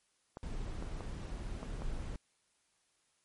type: clicks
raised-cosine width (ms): 1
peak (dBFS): -29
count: 5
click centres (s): 0.371 / 0.825 / 1.007 / 1.63 / 1.82
type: noise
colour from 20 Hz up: brown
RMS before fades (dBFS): -40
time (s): 0.43-2.16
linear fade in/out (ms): 0
effects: white hiss -75 dBFS RMS until 3.24 s + MP3 48 kbps